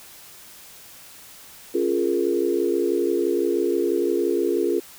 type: chord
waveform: sine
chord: Bb minor seventh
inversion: first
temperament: equal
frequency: 277.2 / 349.2 / 415.3 / 466.2 Hz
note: Db4 / F4 / Ab4 / Bb4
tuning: 0 / 0 / 0 / 0 cents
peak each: -28 / -22 / -24 / -27 dBFS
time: 1.74-4.8 s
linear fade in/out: 10 ms
effects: white hiss -45 dBFS RMS until 4.98 s